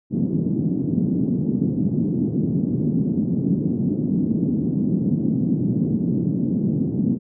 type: band-pass noise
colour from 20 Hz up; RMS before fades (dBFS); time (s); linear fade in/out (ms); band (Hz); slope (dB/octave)
pink; -21; 0.1-7.19; 50; 160 to 270; 24
effects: none